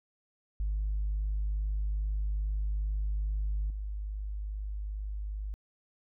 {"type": "tone with level steps", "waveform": "sine", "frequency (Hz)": 51.2, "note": "G#1", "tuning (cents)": -24, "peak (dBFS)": [-27, -33], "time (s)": [0.6, 5.54], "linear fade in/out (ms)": 0, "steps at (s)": 3.7, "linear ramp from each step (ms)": 2, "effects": ["tanh soft clip ceiling -25 dBFS"]}